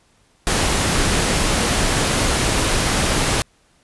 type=noise; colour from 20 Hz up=pink; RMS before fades=-18 dBFS; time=0.47-3.42 s; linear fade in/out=0 ms; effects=pink hiss -58 dBFS RMS until 3.83 s + resampled to 24000 Hz